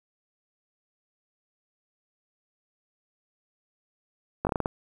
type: slowing click train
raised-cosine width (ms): 1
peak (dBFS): -12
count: 7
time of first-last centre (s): 4.45-4.659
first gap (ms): 19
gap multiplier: 1.24
effects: 8-bit